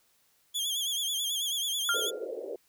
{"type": "tone with vibrato", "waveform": "sawtooth", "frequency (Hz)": 3303, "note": "G#7", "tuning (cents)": -10, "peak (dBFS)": -26, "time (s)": [0.54, 2.11], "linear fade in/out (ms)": 20, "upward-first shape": "sine", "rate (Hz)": 9.2, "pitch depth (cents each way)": 84}
{"type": "tone with exponential decay", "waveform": "sine", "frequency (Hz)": 1396.9, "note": "F6", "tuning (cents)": 0, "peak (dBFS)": -23, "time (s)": [1.89, 2.26], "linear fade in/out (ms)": 1, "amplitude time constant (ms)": 79}
{"type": "band-pass noise", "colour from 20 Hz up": "pink", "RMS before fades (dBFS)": -37, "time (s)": [1.94, 2.56], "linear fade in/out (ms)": 0, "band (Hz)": [380, 540], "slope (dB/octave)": 48}
{"effects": ["white hiss -68 dBFS RMS until 2.68 s"]}